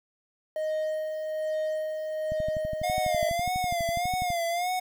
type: tone with tremolo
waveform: triangle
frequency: 622.3 Hz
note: D#5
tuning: in tune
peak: -24 dBFS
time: 0.56-3.29 s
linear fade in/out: 2 ms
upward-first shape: sine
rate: 1.2 Hz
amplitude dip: 40%
type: click train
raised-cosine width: 5 ms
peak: -24 dBFS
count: 25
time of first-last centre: 2.32-4.303 s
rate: 12.1 Hz
type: tone with vibrato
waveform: square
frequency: 705 Hz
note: F5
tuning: 16 cents sharp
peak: -27 dBFS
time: 2.83-4.8 s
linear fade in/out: 10 ms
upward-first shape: sine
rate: 1.7 Hz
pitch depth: 80 cents each way
effects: 9-bit